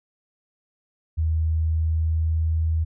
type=tone with pitch glide; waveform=sine; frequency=79.8 to 80.45 Hz; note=D#2 to E2; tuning=+44 to -42 cents; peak=-19 dBFS; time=1.17-2.85 s; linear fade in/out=20 ms; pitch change=+14 cents; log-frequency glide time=1.43-2.61 s; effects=none